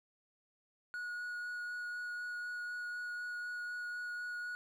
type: tone with vibrato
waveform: triangle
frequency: 1454 Hz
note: F#6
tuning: 31 cents flat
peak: -37 dBFS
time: 0.94-4.55 s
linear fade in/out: 0 ms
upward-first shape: sine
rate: 4 Hz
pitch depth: 8 cents each way
effects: none